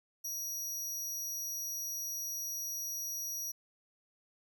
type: tone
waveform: sawtooth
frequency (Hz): 5770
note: F#8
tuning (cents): -44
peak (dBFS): -34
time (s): 0.24-3.52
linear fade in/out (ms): 10
effects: none